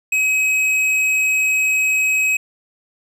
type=tone with hard clipping; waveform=sine; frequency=2544 Hz; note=D#7; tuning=38 cents sharp; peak=-16 dBFS; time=0.12-2.37 s; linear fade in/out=5 ms; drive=8 dB; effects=none